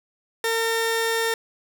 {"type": "tone pair together", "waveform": "sawtooth", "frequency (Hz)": [455, 910], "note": ["A#4", "A#5"], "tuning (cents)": [-42, -42], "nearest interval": "octave", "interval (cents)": 1200, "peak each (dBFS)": -19, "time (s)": [0.44, 1.34], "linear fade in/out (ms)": 2, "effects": []}